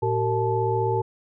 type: tone cluster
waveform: sine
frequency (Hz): 113.3 / 382.8 / 458.1 / 871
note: A#2 / G4 / A#4 / A5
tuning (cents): -49 / -41 / -30 / -18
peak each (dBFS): -26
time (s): 0.02-1.02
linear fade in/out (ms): 10
effects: none